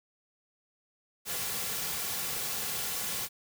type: noise with comb filter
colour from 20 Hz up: white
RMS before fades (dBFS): -34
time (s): 1.25-3.29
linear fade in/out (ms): 50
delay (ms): 3.2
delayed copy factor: -0.5
effects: none